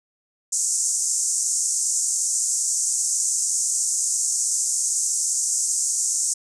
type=band-pass noise; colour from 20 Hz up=pink; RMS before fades=-23 dBFS; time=0.52-6.34 s; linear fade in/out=10 ms; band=6300 to 8700 Hz; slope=48 dB/octave; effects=none